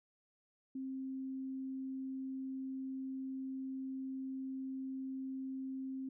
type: tone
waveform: sine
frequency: 264.7 Hz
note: C4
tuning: 20 cents sharp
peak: -39 dBFS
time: 0.75-6.09 s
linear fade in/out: 5 ms
effects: none